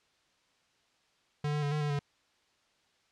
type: tone with pitch steps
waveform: square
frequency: 147.6 / 148.9 / 144.2 / 150.9 / 147.3 / 143.6 Hz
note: D3 / D3 / D3 / D3 / D3 / D3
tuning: +9 / +24 / -31 / +47 / +6 / -39 cents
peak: -30 dBFS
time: 1.44-1.992 s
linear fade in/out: 5 ms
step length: 92 ms
effects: white hiss -70 dBFS RMS until 3.11 s + low-pass 5000 Hz 12 dB/octave